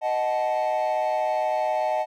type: chord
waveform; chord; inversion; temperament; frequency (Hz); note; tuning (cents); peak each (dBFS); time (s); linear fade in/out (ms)
triangle; D# diminished; none; equal with one note detuned; 622.3 / 740 / 870.4; D#5 / F#5 / A5; 0 / 0 / -19; -22 / -24 / -24; 0.01-2.06; 50
effects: tanh soft clip ceiling -16 dBFS